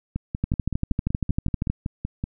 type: two click trains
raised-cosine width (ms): 5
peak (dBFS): -10 / -14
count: 17 / 12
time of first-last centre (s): 0.44-1.7 / 0.16-2.239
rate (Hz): 12.7 / 5.29
effects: none